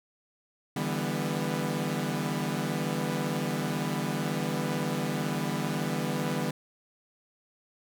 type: chord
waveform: sawtooth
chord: E minor seventh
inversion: third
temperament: equal with one note detuned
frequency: 146.83 / 164.81 / 199.42 / 246.9 Hz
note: D3 / E3 / G3 / B3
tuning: 0 / 0 / +30 / 0 cents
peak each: -30 dBFS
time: 0.76-6.51 s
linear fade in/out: 5 ms
effects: none